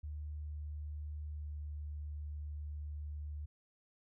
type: tone with pitch glide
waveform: sine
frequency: 74.9 to 74.38 Hz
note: D2 to D2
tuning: +35 to +23 cents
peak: -40 dBFS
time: 0.03-3.46 s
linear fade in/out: 10 ms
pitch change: -12 cents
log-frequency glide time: 1.41-1.48 s
effects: none